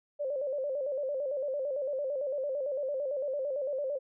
sine tone with vibrato, 553 Hz, C#5, 4 cents flat, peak -30 dBFS, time 0.19-3.99 s, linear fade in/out 20 ms, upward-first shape square, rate 8.9 Hz, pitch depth 91 cents each way, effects none

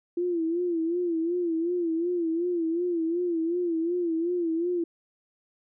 sine tone with vibrato, 340 Hz, F4, 46 cents flat, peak -24 dBFS, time 0.17-4.84 s, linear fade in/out 5 ms, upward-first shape sine, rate 2.7 Hz, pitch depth 89 cents each way, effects none

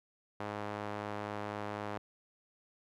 sawtooth tone with band-pass filter, 104 Hz, G#2, 3 cents sharp, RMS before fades -40 dBFS, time 0.4-1.98 s, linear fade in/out 5 ms, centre 890 Hz, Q 0.83, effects none

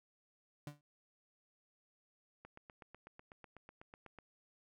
35% pulse tone with exponential decay, 146.5 Hz, D3, 4 cents flat, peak -39 dBFS, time 0.67-0.81 s, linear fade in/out 2 ms, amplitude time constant 30 ms
click train, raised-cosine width 0.5 ms, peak -38 dBFS, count 15, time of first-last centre 2.45-4.187 s, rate 8.06 Hz
effects none

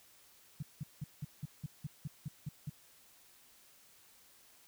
sine tone bursts, 146.83 Hz, D3, in tune, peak -36 dBFS, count 11, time 0.6-2.697 s, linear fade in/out 5 ms, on 27 ms, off 180 ms, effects white hiss -63 dBFS RMS until 4.67 s

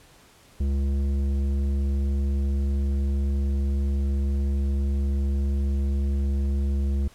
triangle tone with tanh clipping, 69.3 Hz, C#2, in tune, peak -23 dBFS, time 0.6-7.08 s, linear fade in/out 5 ms, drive 15 dB, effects pink hiss -54 dBFS RMS until 7.14 s + low-pass 12000 Hz 12 dB/octave

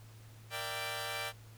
10% pulse chord, E half-diminished seventh, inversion second, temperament equal with one note detuned, 466.2 / 587.3 / 667.3 / 784 Hz, Bb4 / D5 / E5 / G5, 0 / 0 / +21 / 0 cents, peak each -37 / -33 / -37 / -33 dBFS, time 0.5-1.33 s, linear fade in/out 50 ms, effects added 110 Hz sine -52 dBFS peak until 1.57 s + pink hiss -61 dBFS RMS until 1.57 s

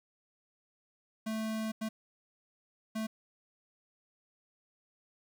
square tone bursts at uneven times, 219.8 Hz, A3, 2 cents flat, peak -34 dBFS, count 3, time 1.26-1.72 / 1.81-1.89 / 2.95-3.07 s, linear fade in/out 10 ms, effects 10-bit

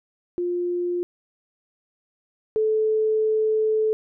sine tone pair in turn, 352.5 / 435.1 Hz, F4 / A4, +16 / -19 cents, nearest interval major third, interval 365 cents, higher second, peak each -22 / -18 dBFS, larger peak second, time 0.38-1.03 / 2.56-3.93 s, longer second, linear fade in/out 0 ms, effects none

